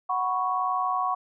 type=chord; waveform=sine; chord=F# suspended fourth; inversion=none; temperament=equal; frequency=740 / 987.8 / 1108.7 Hz; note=F#5 / B5 / C#6; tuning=0 / 0 / 0 cents; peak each=-28 / -31 / -26 dBFS; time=0.09-1.15 s; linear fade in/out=10 ms; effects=none